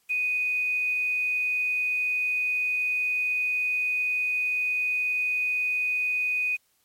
sine tone with quantisation, 2489 Hz, D#7, in tune, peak -23 dBFS, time 0.09-6.57 s, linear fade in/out 20 ms, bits 8, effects white hiss -68 dBFS RMS until 6.84 s + MP3 64 kbps

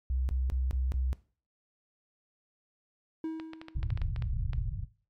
sine tone bursts, 64.3 Hz, C2, 30 cents flat, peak -27 dBFS, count 5, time 0.1-1.13 s, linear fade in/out 0 ms, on 190 ms, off 20 ms
triangle tone with exponential decay, 320.4 Hz, E4, 49 cents flat, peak -28 dBFS, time 3.24-4.07 s, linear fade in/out 2 ms, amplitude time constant 180 ms
clicks, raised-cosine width 0.3 ms, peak -27 dBFS, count 11, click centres 3.399 / 3.534 / 3.615 / 3.684 / 3.83 / 3.904 / 3.975 / 4.017 / 4.162 / 4.223 / 4.533 s
pink low-pass noise, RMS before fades -32 dBFS, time 3.75-4.85 s, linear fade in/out 10 ms, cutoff 140 Hz, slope 48 dB/octave
effects noise-tail reverb RT60 0.4 s tail -18 dB re dry + MP3 64 kbps

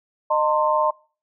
sine tone cluster, 614 / 906 / 1051 Hz, D#5 / A#5 / C6, -23 / -50 / +7 cents, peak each -21 dBFS, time 0.3-0.91 s, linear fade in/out 10 ms, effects noise-tail reverb RT60 0.4 s tail -24 dB re dry

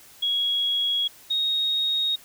sine tone pair in turn, 3322 / 3747 Hz, G#7 / A#7, 0 / +8 cents, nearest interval major second, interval 208 cents, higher second, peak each -21 dBFS, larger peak neither, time 0.22-1.08 / 1.3-2.16 s, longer neither, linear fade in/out 10 ms, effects white hiss -50 dBFS RMS until 2.24 s

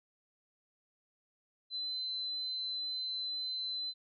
sine tone, 4049 Hz, B7, 42 cents sharp, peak -35 dBFS, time 1.7-3.94 s, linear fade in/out 50 ms, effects none

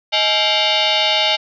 sine tone with frequency modulation, 108.5 Hz, A2, 24 cents flat, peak -13 dBFS, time 0.12-1.37 s, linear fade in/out 20 ms, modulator 737 Hz, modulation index 5.5, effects none

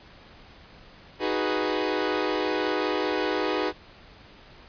sawtooth chord, G# minor seventh, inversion second, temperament equal, 311.1 / 370 / 415.3 / 493.9 Hz, D#4 / F#4 / G#4 / B4, 0 / 0 / 0 / 0 cents, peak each -26 dBFS, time 1.19-3.73 s, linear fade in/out 50 ms, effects pink hiss -50 dBFS RMS until 4.68 s + resampled to 11025 Hz

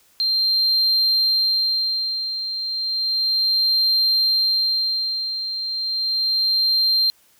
sine tone with tremolo, 4167 Hz, C8, 8 cents flat, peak -13 dBFS, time 0.2-7.1 s, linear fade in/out 0 ms, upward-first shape sine, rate 0.33 Hz, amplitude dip 70%, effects tanh soft clip ceiling -13 dBFS + white hiss -57 dBFS RMS until 7.39 s

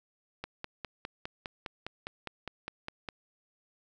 click train, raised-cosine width 0.3 ms, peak -21 dBFS, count 14, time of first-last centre 0.44-3.088 s, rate 4.91 Hz, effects none

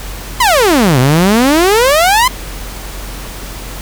sawtooth exponential two-way sweep, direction down then up, 1056 to 121.8 to 1051 Hz, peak -3 dBFS, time 0.4-2.28 s, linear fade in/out 5 ms, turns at 0.99 s, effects added 46 Hz sine -25 dBFS peak until 3.81 s + pink hiss -28 dBFS RMS until 3.81 s

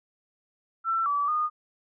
sine tone with pitch steps, 1340 / 1151 / 1226 Hz, E6 / D6 / D#6, +28 / -35 / -26 cents, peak -23 dBFS, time 0.84-1.5 s, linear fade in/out 50 ms, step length 220 ms, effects none

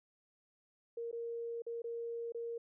sine tone with dropouts, 466.2 Hz, A#4, in tune, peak -38 dBFS, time 0.97-2.58 s, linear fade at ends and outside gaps 5 ms, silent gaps 1.114-1.127 / 1.621-1.665 / 1.82-1.841 / 2.322-2.346 s, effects none

